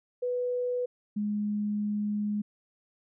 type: tone pair in turn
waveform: sine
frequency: 493.9 / 208.3 Hz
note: B4 / G#3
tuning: 0 / +5 cents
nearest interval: octave + minor third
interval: 1495 cents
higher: first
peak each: -27 dBFS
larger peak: neither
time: 0.22-0.86 / 1.16-2.42 s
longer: second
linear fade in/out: 10 ms
effects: none